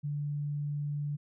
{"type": "tone", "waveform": "sine", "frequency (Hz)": 146, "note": "D3", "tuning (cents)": -10, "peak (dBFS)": -31, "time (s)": [0.03, 1.17], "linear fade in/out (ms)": 20, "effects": []}